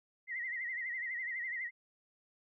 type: tone with vibrato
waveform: sine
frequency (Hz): 1982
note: B6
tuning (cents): +6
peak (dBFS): -36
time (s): 0.27-1.71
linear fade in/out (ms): 50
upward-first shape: sine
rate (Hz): 12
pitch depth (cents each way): 100
effects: none